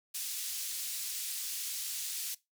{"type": "band-pass noise", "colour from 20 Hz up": "white", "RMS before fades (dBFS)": -38, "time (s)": [0.14, 2.35], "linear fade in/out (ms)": 10, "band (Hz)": [3400, 14000], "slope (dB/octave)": 12, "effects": ["noise-tail reverb RT60 0.2 s tail -20 dB re dry"]}